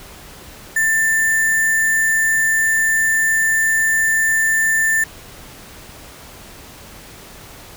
sine tone with sample-and-hold, 1783 Hz, A6, 22 cents sharp, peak -13 dBFS, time 0.76-5.04 s, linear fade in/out 5 ms, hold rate 8820 Hz, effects pink hiss -39 dBFS RMS until 7.76 s

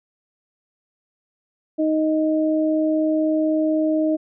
sine tone pair together, 312 / 624 Hz, D#4 / D#5, +5 / +5 cents, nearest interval octave, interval 1200 cents, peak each -18 / -22 dBFS, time 1.78-4.17 s, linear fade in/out 20 ms, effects none

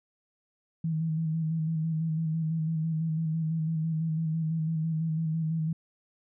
sine tone with vibrato, 160.2 Hz, E3, 49 cents flat, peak -26 dBFS, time 0.84-5.73 s, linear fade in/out 5 ms, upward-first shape square, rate 6 Hz, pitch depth 31 cents each way, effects none

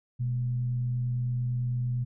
sine tone with frequency modulation, 123.47 Hz, B2, in tune, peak -26 dBFS, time 0.19-2.05 s, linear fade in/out 20 ms, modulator 91.1 Hz, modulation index 0.22, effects none

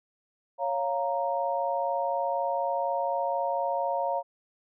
sine chord, Bb minor, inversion first, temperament equal, 554.4 / 698.5 / 932.3 Hz, Db5 / F5 / Bb5, 0 / 0 / 0 cents, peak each -30 / -30 / -30 dBFS, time 0.58-4.23 s, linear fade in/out 50 ms, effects none

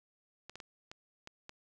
clicks, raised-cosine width 0.2 ms, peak -29 dBFS, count 6, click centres 0.496 / 0.556 / 0.602 / 0.915 / 1.274 / 1.494 s, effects none

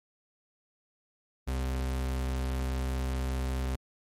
40% pulse tone, 65 Hz, C2, 11 cents flat, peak -28 dBFS, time 1.47-3.76 s, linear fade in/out 10 ms, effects MP3 64 kbps

